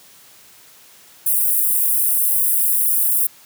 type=high-pass noise; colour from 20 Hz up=white; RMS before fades=-17 dBFS; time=1.26-3.27 s; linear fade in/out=5 ms; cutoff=9200 Hz; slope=48 dB/octave; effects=white hiss -47 dBFS RMS until 3.45 s + high-pass 80 Hz 12 dB/octave